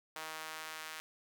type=tone with high-pass filter sweep; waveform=sawtooth; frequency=157.8 Hz; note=D#3; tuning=25 cents sharp; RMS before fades=-45 dBFS; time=0.16-1 s; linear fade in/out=0 ms; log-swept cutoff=930 to 1500 Hz; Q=0.95; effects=none